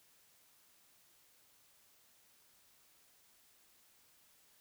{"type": "silence", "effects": ["white hiss -68 dBFS RMS until 4.6 s"]}